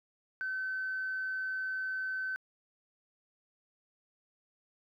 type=tone; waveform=sine; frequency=1528 Hz; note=G6; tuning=45 cents flat; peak=-32 dBFS; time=0.41-2.36 s; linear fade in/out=0 ms; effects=tanh soft clip ceiling -28 dBFS + 12-bit